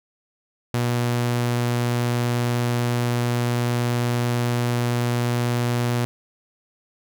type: tone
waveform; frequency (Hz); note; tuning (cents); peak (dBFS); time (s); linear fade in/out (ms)
sawtooth; 120.6; B2; -41; -16; 0.74-6.05; 0
effects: none